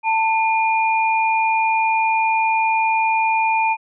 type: tone pair together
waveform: sine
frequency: 890 / 2425 Hz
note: A5 / D#7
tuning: +20 / -45 cents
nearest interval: octave + perfect fourth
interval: 1735 cents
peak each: -16 / -21 dBFS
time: 0.03-3.77 s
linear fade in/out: 50 ms
effects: none